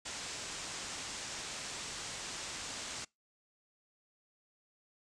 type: low-pass noise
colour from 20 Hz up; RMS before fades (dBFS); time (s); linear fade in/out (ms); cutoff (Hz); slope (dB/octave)
white; -43; 0.05-3.05; 10; 8200; 48
effects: noise-tail reverb RT60 0.2 s tail -25 dB re dry